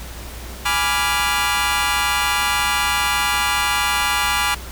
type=chord; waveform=20% pulse; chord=G# diminished seventh; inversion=none; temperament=equal; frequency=830.6 / 987.8 / 1174.7 / 1396.9 Hz; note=G#5 / B5 / D6 / F6; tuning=0 / 0 / 0 / 0 cents; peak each=-18 dBFS; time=0.65-4.55 s; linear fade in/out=10 ms; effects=added 60 Hz sine -33 dBFS peak until 4.71 s + pink hiss -36 dBFS RMS until 4.71 s